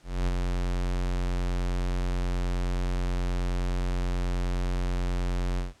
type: tone with ADSR envelope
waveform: square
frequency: 44.73 Hz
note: F1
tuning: 42 cents sharp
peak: -23 dBFS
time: 0.03-5.74 s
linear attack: 240 ms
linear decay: 27 ms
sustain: -3 dB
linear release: 160 ms
effects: pink hiss -60 dBFS RMS until 5.8 s + low-pass 8000 Hz 12 dB/octave